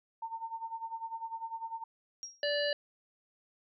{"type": "tone with tremolo", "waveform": "sine", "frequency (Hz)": 907, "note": "A#5", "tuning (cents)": -48, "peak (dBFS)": -34, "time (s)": [0.22, 1.84], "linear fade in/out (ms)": 5, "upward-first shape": "sine", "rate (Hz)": 10, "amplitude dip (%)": 80}
{"type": "tone with exponential decay", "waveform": "sine", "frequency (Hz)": 5620, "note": "F8", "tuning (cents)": 10, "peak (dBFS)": -36, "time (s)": [2.23, 2.45], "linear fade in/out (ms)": 0, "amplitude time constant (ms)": 46}
{"type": "harmonic tone", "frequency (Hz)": 582, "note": "D5", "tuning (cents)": -16, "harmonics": [1, 3, 5, 7, 8], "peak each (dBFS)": [-31, -36, -38, -39, -40], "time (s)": [2.43, 2.73], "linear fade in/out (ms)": 2}
{"effects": []}